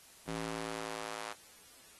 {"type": "tone with high-pass filter sweep", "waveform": "square", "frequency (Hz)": 55, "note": "A1", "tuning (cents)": 0, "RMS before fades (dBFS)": -41, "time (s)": [0.27, 1.34], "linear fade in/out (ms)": 20, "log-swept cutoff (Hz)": [190, 740], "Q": 0.88, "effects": ["white hiss -58 dBFS RMS until 1.99 s", "AAC 32 kbps"]}